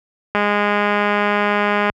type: click train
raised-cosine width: 0.5 ms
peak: -3 dBFS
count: 320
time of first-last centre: 0.35-1.899 s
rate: 206 Hz
effects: high-pass 60 Hz 12 dB/octave